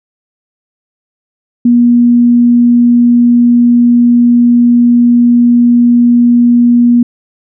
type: tone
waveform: sine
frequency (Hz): 240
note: B3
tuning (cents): -49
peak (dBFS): -3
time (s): 1.65-7.03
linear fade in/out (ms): 5
effects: none